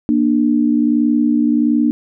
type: tone pair together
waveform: sine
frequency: 236.1 / 297.5 Hz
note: A#3 / D4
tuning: +22 / +22 cents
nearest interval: major third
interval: 400 cents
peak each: -14 dBFS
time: 0.09-1.91 s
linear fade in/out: 0 ms
effects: none